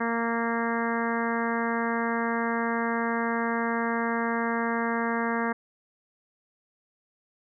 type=harmonic tone; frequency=231.5 Hz; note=A#3; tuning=12 cents flat; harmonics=1 / 2 / 3 / 4 / 5 / 6 / 7 / 8 / 9; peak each=-29 / -32 / -35 / -33 / -34 / -38 / -34 / -37 / -41 dBFS; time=0-5.53 s; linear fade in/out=10 ms; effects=none